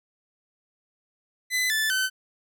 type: tone with pitch steps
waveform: sawtooth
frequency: 2012 / 1751.5 / 1524.8 Hz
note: B6 / A6 / G6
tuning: +32 / -8 / -48 cents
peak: -19 dBFS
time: 1.5-2.1 s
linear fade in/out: 50 ms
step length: 200 ms
effects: none